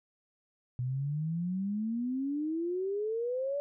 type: exponential sweep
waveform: sine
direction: up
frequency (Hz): 122.3 to 580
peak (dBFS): -30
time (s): 0.79-3.6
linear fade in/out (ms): 0
effects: none